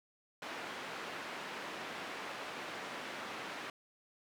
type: band-pass noise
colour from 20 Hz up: white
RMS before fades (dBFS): -44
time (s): 0.42-3.7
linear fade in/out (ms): 2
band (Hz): 210 to 2100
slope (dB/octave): 12
effects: none